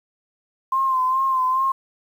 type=tone with vibrato; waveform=sine; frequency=1046.5 Hz; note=C6; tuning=in tune; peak=-17 dBFS; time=0.72-1.72 s; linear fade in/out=5 ms; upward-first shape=sine; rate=2.4 Hz; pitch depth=43 cents each way; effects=8-bit